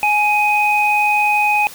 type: tone pair together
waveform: sine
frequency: 836 / 2505 Hz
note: G#5 / D#7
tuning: +11 / +11 cents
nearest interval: octave + perfect fifth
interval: 1900 cents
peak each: -15 dBFS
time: 0.03-1.67 s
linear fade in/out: 0 ms
effects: white hiss -36 dBFS RMS until 1.74 s